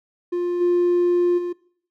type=tone with level steps; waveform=triangle; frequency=351.9 Hz; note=F4; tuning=13 cents sharp; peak=-18 / -12 / -21 dBFS; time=0.32-1.53 s; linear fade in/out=10 ms; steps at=0.6 / 1.37 s; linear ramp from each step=20 ms; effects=noise-tail reverb RT60 0.6 s tail -22 dB re dry + tanh soft clip ceiling -11 dBFS